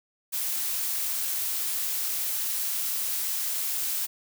blue noise, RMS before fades -29 dBFS, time 0.32-4.07 s, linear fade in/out 20 ms, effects none

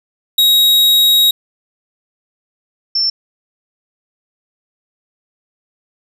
45% pulse / sine tone pair in turn, 3800 / 5374 Hz, A#7 / E8, +33 / +33 cents, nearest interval tritone, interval 600 cents, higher second, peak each -8 / -12 dBFS, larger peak first, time 0.38-1.31 / 2.95-3.1 s, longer first, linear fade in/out 5 ms, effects none

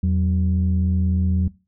sine tone pair together, 83.17 / 186.7 Hz, E2 / F#3, +16 / +16 cents, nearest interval octave + major second, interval 1400 cents, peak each -17 / -20 dBFS, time 0.03-1.48 s, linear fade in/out 5 ms, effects noise-tail reverb RT60 0.3 s tail -21 dB re dry + tanh soft clip ceiling -11 dBFS

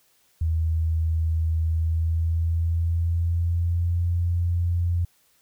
sine tone with pitch glide, 80.8 to 86.6 Hz, E2 to F2, -34 to -14 cents, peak -20 dBFS, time 0.41-5.05 s, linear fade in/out 5 ms, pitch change +120 cents, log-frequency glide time 1.65-4.06 s, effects white hiss -63 dBFS RMS until 5.41 s

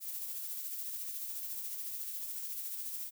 violet noise with tremolo, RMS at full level -39 dBFS, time 0-3.11 s, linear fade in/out 50 ms, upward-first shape sine, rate 14 Hz, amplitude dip 35%, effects none

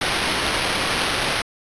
white noise with sample-and-hold, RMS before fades -22 dBFS, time 0.01-1.42 s, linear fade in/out 5 ms, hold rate 7350 Hz, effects resampled to 24000 Hz

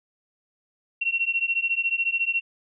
sine beating tone pair, 2723 / 2737 Hz, F7 / F7, -44 / -36 cents, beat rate 14 Hz, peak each -25 dBFS, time 1.01-2.41 s, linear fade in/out 10 ms, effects none

